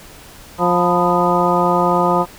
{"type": "harmonic tone with a mistuned harmonic", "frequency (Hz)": 176.5, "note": "F3", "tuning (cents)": 19, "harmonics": [1, 2, 3, 4, 5, 6, 7], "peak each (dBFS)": [-20, -20, -20, -20, -20, -20, -20], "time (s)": [0.58, 2.26], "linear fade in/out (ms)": 50, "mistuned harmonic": 6, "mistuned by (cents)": -100, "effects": ["pink hiss -40 dBFS RMS until 2.38 s"]}